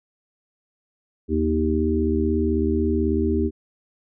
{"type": "harmonic tone with a mistuned harmonic", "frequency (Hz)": 78.3, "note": "D#2", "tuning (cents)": 11, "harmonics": [1, 3, 4, 5], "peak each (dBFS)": [-24, -24, -24, -24], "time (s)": [1.28, 3.51], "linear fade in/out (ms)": 50, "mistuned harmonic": 3, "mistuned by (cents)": 16, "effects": []}